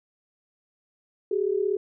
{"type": "tone pair together", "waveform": "sine", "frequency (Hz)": [381.2, 418], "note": ["G4", "G#4"], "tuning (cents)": [-48, 11], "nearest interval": "major second", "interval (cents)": 159, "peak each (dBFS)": [-25, -25], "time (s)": [1.31, 1.77], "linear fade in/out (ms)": 5, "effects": []}